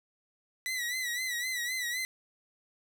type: tone with vibrato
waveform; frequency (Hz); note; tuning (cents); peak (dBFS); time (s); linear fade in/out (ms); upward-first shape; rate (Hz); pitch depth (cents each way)
sawtooth; 1975.5; B6; 0; -28; 0.66-2.05; 0; sine; 3.9; 77
effects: none